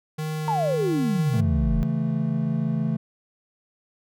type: tone with vibrato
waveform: square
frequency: 154.5 Hz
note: D#3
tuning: 12 cents flat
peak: -27 dBFS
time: 0.18-1.41 s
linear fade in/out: 10 ms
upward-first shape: sine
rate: 1.9 Hz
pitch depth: 11 cents each way
type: exponential sweep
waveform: sine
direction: down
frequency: 929 to 38.35 Hz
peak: -21 dBFS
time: 0.48-1.83 s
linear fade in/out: 0 ms
type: chord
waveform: triangle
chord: A major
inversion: first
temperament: equal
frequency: 138.59 / 164.81 / 220 Hz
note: C#3 / E3 / A3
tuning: 0 / 0 / 0 cents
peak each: -25 / -24 / -24 dBFS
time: 1.33-2.97 s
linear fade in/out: 10 ms
effects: none